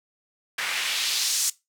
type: noise with band-pass filter sweep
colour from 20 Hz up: white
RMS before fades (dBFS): -26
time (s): 0.58-1.5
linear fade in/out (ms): 5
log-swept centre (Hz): 1700 to 7200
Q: 1.4
effects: noise-tail reverb RT60 0.2 s tail -19 dB re dry